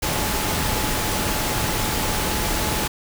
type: tone in noise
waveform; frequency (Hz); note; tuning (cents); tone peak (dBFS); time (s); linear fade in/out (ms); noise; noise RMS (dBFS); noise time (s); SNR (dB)
sine; 855; A5; -50; -32; 0.02-2.88; 10; pink; -23; 0.02-2.88; -12
effects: none